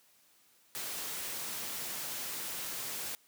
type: noise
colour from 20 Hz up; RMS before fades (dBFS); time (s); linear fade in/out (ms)
white; -39; 0.75-3.15; 0
effects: white hiss -66 dBFS RMS until 3.27 s + high-pass 100 Hz 12 dB/octave